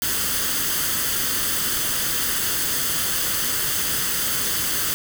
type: noise with comb filter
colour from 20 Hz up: white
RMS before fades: -23 dBFS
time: 0.02-4.94 s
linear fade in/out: 0 ms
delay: 0.63 ms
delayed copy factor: +0.55
effects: none